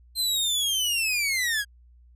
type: linear sweep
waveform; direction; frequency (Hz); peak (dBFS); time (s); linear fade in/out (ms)
sawtooth; down; 4151 to 1600; -20; 0.15-1.65; 50
effects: added 60 Hz sine -51 dBFS peak until 2.15 s + resampled to 32000 Hz